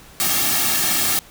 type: noise with comb filter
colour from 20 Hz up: white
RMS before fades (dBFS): -19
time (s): 0.2-1.19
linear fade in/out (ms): 0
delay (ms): 2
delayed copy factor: -0.75
effects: pink hiss -45 dBFS RMS until 1.3 s